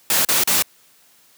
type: noise bursts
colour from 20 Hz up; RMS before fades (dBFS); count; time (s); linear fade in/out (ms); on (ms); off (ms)
white; -17; 3; 0.1-0.624; 2; 150; 37
effects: white hiss -54 dBFS RMS until 1.37 s + high-pass 100 Hz 12 dB/octave